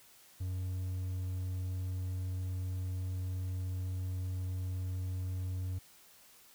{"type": "tone", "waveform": "triangle", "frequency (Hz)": 92.1, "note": "F#2", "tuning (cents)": -7, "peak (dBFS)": -32, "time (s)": [0.4, 5.79], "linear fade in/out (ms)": 10, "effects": ["white hiss -60 dBFS RMS until 6.54 s"]}